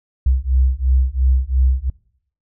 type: beating tone pair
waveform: sine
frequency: 63.3 / 66.2 Hz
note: B1 / C2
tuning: +43 / +21 cents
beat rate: 2.9 Hz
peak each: -16 dBFS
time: 0.26-1.9 s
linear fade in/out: 5 ms
effects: noise-tail reverb RT60 0.7 s tail -23 dB re dry